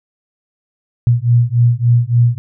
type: beating tone pair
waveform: sine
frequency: 117.9 / 121.4 Hz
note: A#2 / B2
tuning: +20 / -29 cents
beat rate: 3.5 Hz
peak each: -12 dBFS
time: 1.07-2.38 s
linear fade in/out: 0 ms
effects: none